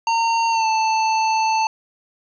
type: tone with pitch glide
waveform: square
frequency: 916 to 883.8 Hz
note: A#5 to A5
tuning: -31 to +7 cents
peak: -17 dBFS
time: 0.07-1.67 s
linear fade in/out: 2 ms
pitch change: -62 cents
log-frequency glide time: 0.5-0.67 s
effects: resampled to 16000 Hz + 9-bit